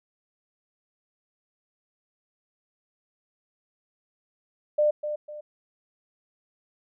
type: tone with echo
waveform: sine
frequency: 599 Hz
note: D5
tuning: 34 cents sharp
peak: -18 dBFS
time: 4.78-4.91 s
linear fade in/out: 10 ms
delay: 250 ms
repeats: 2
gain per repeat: -9 dB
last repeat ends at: 5.41 s
effects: none